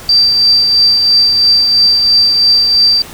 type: tone with tremolo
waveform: sine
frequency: 4677 Hz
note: D8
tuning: 8 cents flat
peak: -4 dBFS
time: 0.09-3.02 s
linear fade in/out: 2 ms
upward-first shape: triangle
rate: 3 Hz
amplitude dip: 40%
effects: pink hiss -31 dBFS RMS until 3.13 s